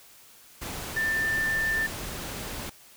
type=tone in noise; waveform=sine; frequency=1781 Hz; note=A6; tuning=21 cents sharp; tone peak=-24 dBFS; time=0.96-1.87 s; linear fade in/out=10 ms; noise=pink; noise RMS=-36 dBFS; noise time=0.61-2.7 s; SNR=+9 dB; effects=white hiss -53 dBFS RMS until 2.96 s